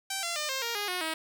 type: tone with pitch steps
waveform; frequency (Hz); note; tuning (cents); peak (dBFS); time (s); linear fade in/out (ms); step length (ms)
5% pulse; 777 / 684.3 / 602.6 / 530.7 / 467.4 / 411.6 / 362.5 / 319.2; G5 / F5 / D5 / C5 / A#4 / G#4 / F#4 / D#4; -16 / -35 / +44 / +24 / +5 / -16 / -35 / +44; -19; 0.1-1.14; 5; 130
effects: none